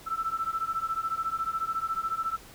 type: beating tone pair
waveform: sine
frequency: 1318.5 / 1332.5 Hz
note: E6 / E6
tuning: 0 / +18 cents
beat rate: 14 Hz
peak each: -31 dBFS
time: 0.06-2.37 s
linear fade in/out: 20 ms
effects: pink hiss -50 dBFS RMS until 2.54 s